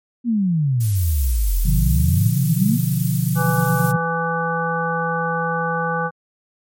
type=exponential two-way sweep; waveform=sine; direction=down then up; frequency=248 to 40.23 to 248 Hz; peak=-15 dBFS; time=0.24-2.79 s; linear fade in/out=50 ms; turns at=1.62 s
type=noise; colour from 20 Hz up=violet; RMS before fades=-28 dBFS; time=0.8-3.92 s; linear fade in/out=10 ms
type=chord; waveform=sine; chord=B diminished; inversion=none; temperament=equal with one note detuned; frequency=124.11 / 146.83 / 174.61 Hz; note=B2 / D3 / F3; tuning=+9 / 0 / 0 cents; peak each=-21 dBFS; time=1.65-3.97 s; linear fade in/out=10 ms
type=harmonic tone; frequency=166.1 Hz; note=E3; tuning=13 cents sharp; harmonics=1 / 3 / 5 / 7 / 9; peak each=-25 / -25 / -25 / -25 / -25 dBFS; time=3.35-6.11 s; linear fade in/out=50 ms
effects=MP3 64 kbps